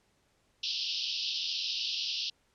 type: band-pass noise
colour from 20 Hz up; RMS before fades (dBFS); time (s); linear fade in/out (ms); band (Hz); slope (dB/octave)
white; -34; 0.63-2.3; 5; 2700 to 5400; 96
effects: pink hiss -71 dBFS RMS until 2.54 s + low-pass 9000 Hz 12 dB/octave